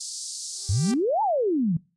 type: band-pass noise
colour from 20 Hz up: pink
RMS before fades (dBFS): -35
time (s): 0-0.92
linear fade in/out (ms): 10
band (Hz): 4400 to 9400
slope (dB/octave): 48
type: tone with exponential growth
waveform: sawtooth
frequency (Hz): 392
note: G4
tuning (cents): 0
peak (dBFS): -26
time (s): 0.52-0.94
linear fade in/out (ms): 1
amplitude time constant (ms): 90
type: exponential two-way sweep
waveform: sine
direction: up then down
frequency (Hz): 85.8 to 910 to 151.9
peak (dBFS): -20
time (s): 0.69-1.77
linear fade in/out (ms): 5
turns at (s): 1.22
effects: noise-tail reverb RT60 0.3 s tail -21 dB re dry + resampled to 24000 Hz